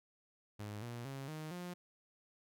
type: tone with pitch steps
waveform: sawtooth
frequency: 104.4 / 119.23 / 136.17 / 155.52 / 177.62 Hz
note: G#2 / A#2 / C#3 / D#3 / F3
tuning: +10 / +39 / -31 / 0 / +30 cents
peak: -39 dBFS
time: 0.59-1.74 s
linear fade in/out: 10 ms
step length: 230 ms
effects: none